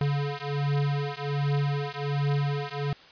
square beating tone pair, 142.2 / 143.5 Hz, C#3 / D3, +45 / -40 cents, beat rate 1.3 Hz, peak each -29 dBFS, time 0.01-2.93 s, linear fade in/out 2 ms, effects white hiss -51 dBFS RMS until 3.11 s + resampled to 11025 Hz

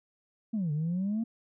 sine exponential two-way sweep, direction down then up, 233.1 to 145.3 to 233.1 Hz, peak -26 dBFS, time 0.53-1.24 s, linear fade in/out 10 ms, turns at 0.72 s, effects tanh soft clip ceiling -25 dBFS

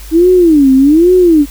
sine tone with vibrato, 311.1 Hz, D#4, in tune, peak -3 dBFS, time 0.11-1.46 s, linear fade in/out 50 ms, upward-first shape sine, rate 1.2 Hz, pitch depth 290 cents each way, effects added 50 Hz sine -27 dBFS peak until 1.5 s + white hiss -35 dBFS RMS until 1.5 s

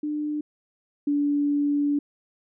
sine tone pair in turn, 299.1 / 288.9 Hz, D4 / D4, +32 / -28 cents, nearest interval minor second, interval 60 cents, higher first, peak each -25 / -20 dBFS, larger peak second, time 0.03-0.41 / 1.07-1.99 s, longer second, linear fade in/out 5 ms, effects none

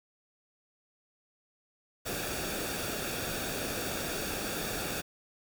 pink noise with comb filter, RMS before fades -35 dBFS, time 2.05-5.02 s, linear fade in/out 20 ms, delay 0.98 ms, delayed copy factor -0.6, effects none

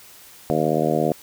harmonic tone, 77.78 Hz, D#2, in tune, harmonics 2 / 3 / 4 / 5 / 6 / 7 / 8 / 9, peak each -26 / -26 / -26 / -26 / -26 / -26 / -26 / -26 dBFS, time 0.5-1.12 s, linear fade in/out 0 ms, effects white hiss -46 dBFS RMS until 1.22 s

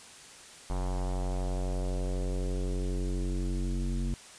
square tone with low-pass filter sweep, 46 Hz, F#1, 9 cents flat, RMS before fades -31 dBFS, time 0.7-4.14 s, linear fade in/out 0 ms, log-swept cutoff 940 to 250 Hz, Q 2.3, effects white hiss -50 dBFS RMS until 4.38 s + resampled to 22050 Hz

